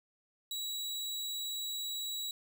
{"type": "tone", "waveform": "sawtooth", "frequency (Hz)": 3894, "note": "B7", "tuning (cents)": -25, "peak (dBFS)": -33, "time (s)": [0.51, 2.31], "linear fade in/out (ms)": 2, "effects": []}